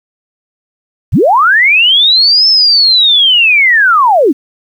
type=linear two-way sweep; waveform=sine; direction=up then down; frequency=46.25 to 5320 to 236.6 Hz; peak=-4 dBFS; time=1.12-4.33 s; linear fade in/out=20 ms; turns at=2.48 s; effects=7-bit